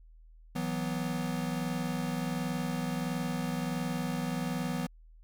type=chord; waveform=square; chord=E suspended second; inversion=none; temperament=equal with one note detuned; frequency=163.58 / 185 / 246.9 Hz; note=E3 / F#3 / B3; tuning=-13 / 0 / 0 cents; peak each=-36 / -37 / -36 dBFS; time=0.55-4.87 s; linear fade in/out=10 ms; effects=added 40 Hz sine -52 dBFS peak until 5.23 s